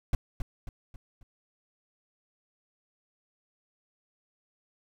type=noise with echo; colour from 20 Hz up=brown; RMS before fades=-23 dBFS; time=0.13-0.15 s; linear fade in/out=2 ms; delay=270 ms; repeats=4; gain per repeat=-7 dB; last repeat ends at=1.23 s; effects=none